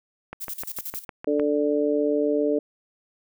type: click train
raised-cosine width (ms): 0.5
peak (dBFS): -19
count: 8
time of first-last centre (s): 0.33-1.397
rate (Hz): 6.56
type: noise with tremolo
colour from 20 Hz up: violet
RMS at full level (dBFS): -32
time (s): 0.4-1.05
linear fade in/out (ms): 20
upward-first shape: square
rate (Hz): 11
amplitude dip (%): 80
type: harmonic tone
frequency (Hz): 147.1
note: D3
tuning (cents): +3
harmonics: 2 / 3 / 4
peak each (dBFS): -24 / -23 / -26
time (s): 1.27-2.59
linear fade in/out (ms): 5
effects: none